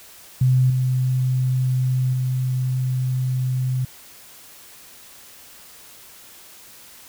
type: tone with level steps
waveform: sine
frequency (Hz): 128.4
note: C3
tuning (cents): -32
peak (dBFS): -13 / -17 / -19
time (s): 0.41-3.85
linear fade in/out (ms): 5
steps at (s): 0.7 / 2.13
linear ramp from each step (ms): 2
effects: white hiss -45 dBFS RMS until 7.08 s